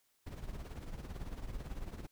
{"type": "noise with tremolo", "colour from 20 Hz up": "brown", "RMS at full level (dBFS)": -40, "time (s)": [0.26, 2.07], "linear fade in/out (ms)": 10, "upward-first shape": "triangle", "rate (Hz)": 18, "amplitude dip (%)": 75, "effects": ["white hiss -75 dBFS RMS until 2.11 s"]}